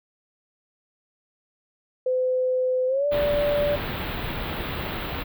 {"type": "tone with pitch glide", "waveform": "sine", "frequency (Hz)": [510, 582.5], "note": ["C5", "D5"], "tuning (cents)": [-44, -14], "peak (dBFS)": -20, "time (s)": [2.06, 3.76], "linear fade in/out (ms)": 5, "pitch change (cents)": 230, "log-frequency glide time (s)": [2.87, 3.07]}
{"type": "band-stop noise", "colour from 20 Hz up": "pink", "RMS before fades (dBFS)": -30, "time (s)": [3.11, 5.24], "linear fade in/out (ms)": 20, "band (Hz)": [3900, 15000], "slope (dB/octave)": 48}
{"effects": []}